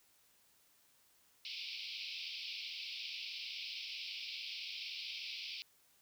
pink band-pass noise, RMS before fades -45 dBFS, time 1.45-5.62 s, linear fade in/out 0 ms, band 2300 to 5300 Hz, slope 96 dB/octave, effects white hiss -70 dBFS RMS until 6.01 s

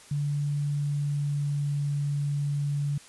sine tone with pitch glide, 145 to 143.83 Hz, D3 to D3, -22 to -36 cents, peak -25 dBFS, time 0.11-2.98 s, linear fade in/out 5 ms, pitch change -14 cents, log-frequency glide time 0.58-1.83 s, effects white hiss -51 dBFS RMS until 3.08 s + resampled to 24000 Hz

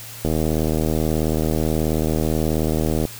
click train, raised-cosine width 2 ms, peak -8 dBFS, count 221, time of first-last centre 0.25-3.053 s, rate 78.5 Hz, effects added 113 Hz sine -41 dBFS peak until 3.19 s + white hiss -37 dBFS RMS until 3.19 s

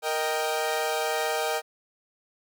sawtooth chord, Eb major, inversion second, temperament equal, 466.2 / 622.3 / 784 Hz, Bb4 / Eb5 / G5, 0 / 0 / 0 cents, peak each -26 dBFS, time 0.02-1.62 s, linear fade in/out 50 ms, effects none

